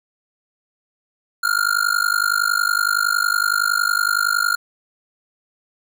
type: tone with amplitude modulation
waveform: square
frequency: 1409 Hz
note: F6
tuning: 15 cents sharp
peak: -13 dBFS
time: 1.43-4.56 s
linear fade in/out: 10 ms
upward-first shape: sine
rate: 50.8 Hz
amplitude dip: 100%
effects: none